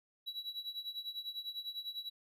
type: tone with tremolo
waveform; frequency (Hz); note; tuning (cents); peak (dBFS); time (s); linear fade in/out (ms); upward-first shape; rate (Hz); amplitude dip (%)
triangle; 3913; B7; -17; -35; 0.26-2.1; 20; triangle; 10; 90
effects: none